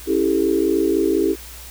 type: chord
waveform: sine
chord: A dominant seventh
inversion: first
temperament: just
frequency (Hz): 275 / 330 / 396 / 440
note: C#4 / E4 / G4 / A4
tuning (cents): -14 / +2 / +18 / 0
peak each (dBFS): -24 / -19 / -19 / -24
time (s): 0.06-1.36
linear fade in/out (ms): 50
effects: added 60 Hz sine -39 dBFS peak until 1.7 s + white hiss -39 dBFS RMS until 1.7 s

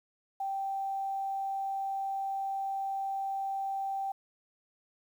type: tone with quantisation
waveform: sine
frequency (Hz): 781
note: G5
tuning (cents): -7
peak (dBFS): -31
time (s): 0.4-4.12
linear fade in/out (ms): 5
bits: 10
effects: none

